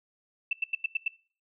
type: tone bursts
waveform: sine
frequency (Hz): 2661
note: E7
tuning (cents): +16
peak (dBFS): -24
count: 6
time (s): 0.51-1.081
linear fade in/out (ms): 5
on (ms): 21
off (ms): 89
effects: noise-tail reverb RT60 0.4 s tail -21 dB re dry